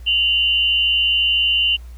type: tone pair together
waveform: sine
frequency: 2794 / 3014 Hz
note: F7 / F#7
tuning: 0 / +31 cents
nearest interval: minor second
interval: 131 cents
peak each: -16 / -18 dBFS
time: 0.06-1.77 s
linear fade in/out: 20 ms
effects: added 60 Hz sine -33 dBFS peak until 1.97 s + pink hiss -53 dBFS RMS until 1.97 s